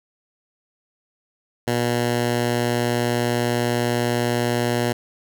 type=tone; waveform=10% pulse; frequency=120 Hz; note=B2; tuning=49 cents flat; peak=-11 dBFS; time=1.67-4.93 s; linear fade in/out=10 ms; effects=none